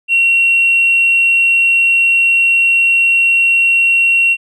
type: tone with tanh clipping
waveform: triangle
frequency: 2736 Hz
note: F7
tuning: 36 cents flat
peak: -8 dBFS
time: 0.08-4.37 s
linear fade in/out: 50 ms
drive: 4 dB
effects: none